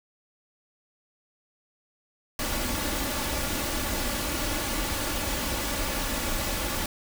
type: noise with comb filter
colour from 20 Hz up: pink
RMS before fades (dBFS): -29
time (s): 2.39-6.86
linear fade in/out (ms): 2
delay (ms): 3.5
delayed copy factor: +0.55
effects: none